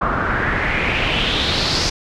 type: noise with low-pass filter sweep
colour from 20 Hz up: pink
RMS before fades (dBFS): -19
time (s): 0.01-1.9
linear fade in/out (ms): 10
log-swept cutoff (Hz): 1200 to 5300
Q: 4
effects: none